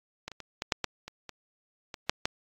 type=clicks; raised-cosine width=0.2 ms; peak=-19 / -25 / -24 / -15 / -7 / -11 / -23 / -23 / -21 / -6 / -9 dBFS; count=11; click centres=0.28 / 0.317 / 0.403 / 0.621 / 0.722 / 0.843 / 1.08 / 1.293 / 1.942 / 2.095 / 2.255 s; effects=AAC 64 kbps